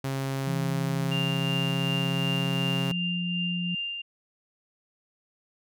sawtooth tone, 135.3 Hz, C#3, 42 cents flat, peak -24 dBFS, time 0.04-2.92 s, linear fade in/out 5 ms
sine tone with pitch glide, 167.7 to 175.83 Hz, E3 to F3, +30 to +12 cents, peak -28 dBFS, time 0.47-3.75 s, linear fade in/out 5 ms, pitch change +82 cents, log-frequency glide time 0.96-2.85 s
sine tone with tremolo, 2795 Hz, F7, 1 cent sharp, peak -28 dBFS, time 1.11-4.02 s, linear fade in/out 10 ms, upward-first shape triangle, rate 2.7 Hz, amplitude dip 45%
effects none

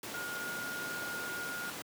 sine tone in noise, 1426 Hz, F6, 36 cents sharp, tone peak -38 dBFS, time 0.14-1.7 s, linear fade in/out 2 ms, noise pink, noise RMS -41 dBFS, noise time 0.03-1.82 s, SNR 0 dB, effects high-pass 200 Hz 12 dB/octave

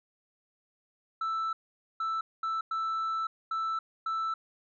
sine tone bursts at uneven times, 1322 Hz, E6, 5 cents sharp, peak -26 dBFS, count 6, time 1.21-1.53 / 2-2.21 / 2.43-2.61 / 2.71-3.27 / 3.51-3.79 / 4.06-4.34 s, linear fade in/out 5 ms, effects tanh soft clip ceiling -28 dBFS

